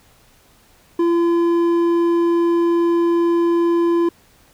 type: tone with hard clipping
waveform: sine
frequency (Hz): 340.3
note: F4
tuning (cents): -45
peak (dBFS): -15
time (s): 0.99-4.09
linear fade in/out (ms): 5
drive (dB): 6
effects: pink hiss -53 dBFS RMS until 4.53 s